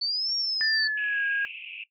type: linear two-way sweep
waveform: sine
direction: up then down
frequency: 4435 to 5588 to 4435 Hz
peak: -25 dBFS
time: 0.01-0.88 s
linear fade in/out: 10 ms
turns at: 0.35 s
type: tone with pitch glide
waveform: sine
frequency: 1771 to 1633.4 Hz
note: A6 to G#6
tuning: +11 to -29 cents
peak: -24 dBFS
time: 0.61-1.45 s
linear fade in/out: 0 ms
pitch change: -140 cents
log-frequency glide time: 0.75-1.24 s
type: band-pass noise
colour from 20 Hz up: white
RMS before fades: -40 dBFS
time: 0.97-1.84 s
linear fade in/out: 5 ms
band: 2400 to 2800 Hz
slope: 96 dB/octave
effects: noise-tail reverb RT60 0.1 s tail -18 dB re dry